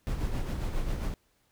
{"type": "noise with tremolo", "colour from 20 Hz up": "brown", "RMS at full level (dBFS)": -29, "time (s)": [0.07, 1.14], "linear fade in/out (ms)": 0, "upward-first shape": "sine", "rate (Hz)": 7.4, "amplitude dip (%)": 45, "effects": ["pink hiss -70 dBFS RMS until 1.51 s"]}